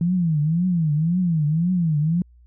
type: tone with vibrato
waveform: sine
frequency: 164.81 Hz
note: E3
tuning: in tune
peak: -17 dBFS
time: 0.01-2.22 s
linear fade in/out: 2 ms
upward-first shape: triangle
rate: 1.9 Hz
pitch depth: 220 cents each way
effects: added 60 Hz sine -48 dBFS peak until 2.46 s